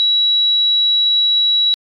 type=tone; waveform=sine; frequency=3900 Hz; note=B7; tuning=23 cents flat; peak=-11 dBFS; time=0-1.74 s; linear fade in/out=0 ms; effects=AAC 48 kbps